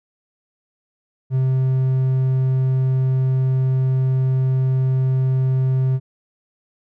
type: tone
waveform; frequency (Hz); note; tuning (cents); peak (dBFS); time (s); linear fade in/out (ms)
triangle; 130.81; C3; 0; -13; 1.3-6; 50
effects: none